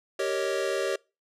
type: chord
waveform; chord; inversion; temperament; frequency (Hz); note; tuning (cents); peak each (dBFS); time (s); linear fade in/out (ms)
square; Eb dominant seventh; first; equal with one note detuned; 390.2 / 466.2 / 554.4 / 622.3; G4 / Bb4 / Db5 / Eb5; -8 / 0 / 0 / 0; -31 / -34 / -31 / -35; 0.19-0.96; 5
effects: noise-tail reverb RT60 0.3 s tail -26 dB re dry + low-pass 9000 Hz 12 dB/octave